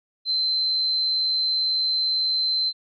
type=tone; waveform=sine; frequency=4089 Hz; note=C8; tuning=41 cents flat; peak=-20 dBFS; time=0.25-2.73 s; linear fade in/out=50 ms; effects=none